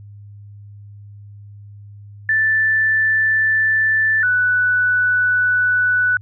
sine tone pair in turn, 1762 / 1485.4 Hz, A6 / F#6, +2 / +6 cents, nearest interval minor third, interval 296 cents, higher first, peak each -13 dBFS, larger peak neither, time 2.29-4.23 / 4.23-6.17 s, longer neither, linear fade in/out 2 ms, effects added 102 Hz sine -36 dBFS peak until 6.21 s

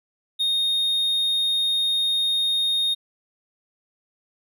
triangle tone, 3700 Hz, A#7, 14 cents flat, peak -18 dBFS, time 0.39-2.95 s, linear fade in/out 20 ms, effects none

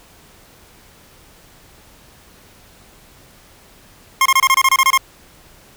25% pulse tone bursts, 1068 Hz, C6, 35 cents sharp, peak -6 dBFS, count 11, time 4.21-4.976 s, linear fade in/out 2 ms, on 46 ms, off 26 ms, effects pink hiss -47 dBFS RMS until 5.76 s

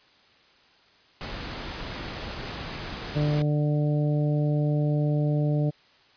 pink noise, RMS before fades -35 dBFS, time 1.21-3.42 s, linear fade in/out 0 ms
harmonic tone, 148.5 Hz, D3, 20 cents sharp, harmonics 1 / 2 / 3 / 4 / 5, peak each -22 / -30 / -35 / -33 / -43 dBFS, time 3.15-5.71 s, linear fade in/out 20 ms
effects white hiss -58 dBFS RMS until 6.16 s + resampled to 11025 Hz

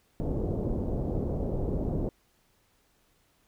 pink low-pass noise, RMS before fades -30 dBFS, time 0.2-2.09 s, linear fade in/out 0 ms, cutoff 570 Hz, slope 24 dB/octave, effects pink hiss -68 dBFS RMS until 3.47 s

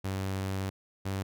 sawtooth tone pair in turn, 96.1 / 96.82 Hz, G2 / G2, -34 / -21 cents, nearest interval unison, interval 13 cents, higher second, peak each -27 dBFS, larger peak neither, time 0.04-0.7 / 1.05-1.23 s, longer first, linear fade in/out 10 ms, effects none

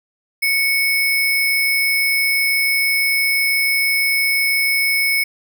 sine tone with sample-and-hold, 2217 Hz, C#7, in tune, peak -14 dBFS, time 0.42-5.24 s, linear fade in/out 10 ms, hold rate 7350 Hz, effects none

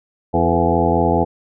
harmonic tone with a mistuned harmonic, 84.6 Hz, E2, 45 cents sharp, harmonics 1 / 2 / 3 / 4 / 5 / 6 / 8 / 9 / 10, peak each -22 / -22 / -22 / -22 / -22 / -22 / -22 / -22 / -22 dBFS, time 0.33-1.25 s, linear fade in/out 20 ms, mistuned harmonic 5, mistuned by +46 cents, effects none

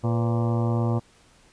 harmonic tone with a mistuned harmonic, 116.3 Hz, A#2, 4 cents flat, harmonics 1 / 2 / 3 / 4 / 5 / 6 / 7 / 8 / 9 / 10, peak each -22 / -28 / -32 / -34 / -36 / -38 / -39 / -40 / -41 / -42 dBFS, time 0.03-1 s, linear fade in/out 20 ms, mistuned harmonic 4, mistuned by +99 cents, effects pink hiss -57 dBFS RMS until 1.52 s + resampled to 22050 Hz

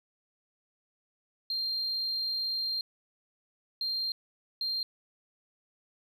sine tone bursts at uneven times, 4186 Hz, C8, in tune, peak -28 dBFS, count 3, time 1.5-2.81 / 3.81-4.12 / 4.61-4.83 s, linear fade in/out 2 ms, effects tanh soft clip ceiling -26 dBFS

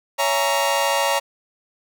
sawtooth chord, A# half-diminished seventh, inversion first, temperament just, 559.4 / 671.3 / 839.1 / 932.3 Hz, C#5 / E5 / G#5 / A#5, +16 / +31 / +18 / 0 cents, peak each -18 / -23 / -22 / -18 dBFS, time 0.18-1.2 s, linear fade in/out 20 ms, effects none

